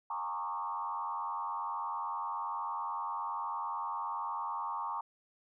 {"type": "tone with frequency modulation", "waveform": "sine", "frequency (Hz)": 1010, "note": "B5", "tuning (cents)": 39, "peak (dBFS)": -34, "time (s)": [0.1, 5.01], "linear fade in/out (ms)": 5, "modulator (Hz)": 89.4, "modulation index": 2, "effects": []}